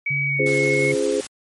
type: tone with pitch glide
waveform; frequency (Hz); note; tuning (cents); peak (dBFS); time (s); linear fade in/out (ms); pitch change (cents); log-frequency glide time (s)
sine; 2271 to 2182; C#7 to C#7; +41 to -28; -20; 0.06-0.92; 5; -69; 0.25-0.56
type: tone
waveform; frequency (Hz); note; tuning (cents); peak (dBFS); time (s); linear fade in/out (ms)
sine; 141.1; C#3; +31; -25; 0.1-0.95; 10
type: chord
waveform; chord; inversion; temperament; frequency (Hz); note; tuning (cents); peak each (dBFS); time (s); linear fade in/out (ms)
sine; Db major seventh; none; just; 277.2 / 346.5 / 415.8 / 519.7; Db4 / F4 / Ab4 / C5; 0 / -14 / +2 / -12; -27 / -26 / -21 / -23; 0.39-1.21; 5
type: noise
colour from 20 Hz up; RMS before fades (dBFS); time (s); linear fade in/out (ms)
white; -33; 0.46-1.27; 5
effects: MP3 48 kbps